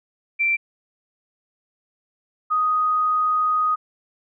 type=tone pair in turn; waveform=sine; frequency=2349 / 1247.1 Hz; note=D7 / D#6; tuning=0 / +4 cents; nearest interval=major seventh; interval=1096 cents; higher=first; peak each=-17 dBFS; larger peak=neither; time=0.39-0.57 / 2.5-3.76 s; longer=second; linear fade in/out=20 ms; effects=none